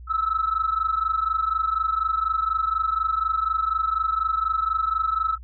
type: tone pair together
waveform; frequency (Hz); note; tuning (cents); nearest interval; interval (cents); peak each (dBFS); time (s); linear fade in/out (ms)
sine; 1294.4 / 1318.5; E6 / E6; -32 / 0; unison; 32; -23; 0.07-5.38; 50
effects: tanh soft clip ceiling -14 dBFS + added 60 Hz sine -38 dBFS peak until 5.43 s